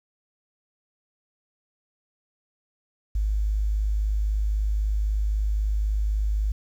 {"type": "tone", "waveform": "sine", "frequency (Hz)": 51.91, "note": "G#1", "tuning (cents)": 0, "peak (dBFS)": -21, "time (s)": [3.15, 6.52], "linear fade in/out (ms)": 5, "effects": ["9-bit"]}